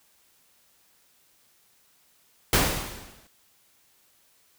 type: noise with exponential decay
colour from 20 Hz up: pink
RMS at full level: -18 dBFS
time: 2.53-3.27 s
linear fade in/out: 2 ms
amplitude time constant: 160 ms
effects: white hiss -63 dBFS RMS until 4.58 s